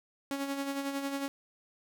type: tone with tremolo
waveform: sawtooth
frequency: 277.2 Hz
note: C#4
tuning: in tune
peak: -27 dBFS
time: 0.31-1.28 s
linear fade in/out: 0 ms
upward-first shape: sine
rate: 11 Hz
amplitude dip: 50%
effects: none